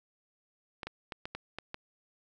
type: clicks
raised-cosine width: 0.3 ms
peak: -22 dBFS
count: 7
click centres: 0.832 / 0.87 / 1.122 / 1.255 / 1.35 / 1.586 / 1.744 s
effects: none